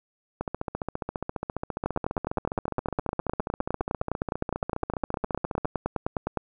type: two click trains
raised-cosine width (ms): 1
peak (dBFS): -15 / -12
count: 78 / 45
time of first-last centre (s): 0.41-5.648 / 1.86-6.373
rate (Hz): 14.7 / 9.75
effects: none